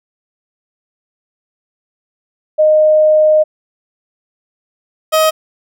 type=tone pair in turn; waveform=sine / 30% pulse; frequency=617 / 630.3 Hz; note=D#5 / D#5; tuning=-15 / +22 cents; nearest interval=unison; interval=37 cents; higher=second; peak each=-6 dBFS; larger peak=neither; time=2.58-3.44 / 5.12-5.31 s; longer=first; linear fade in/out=20 ms; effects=none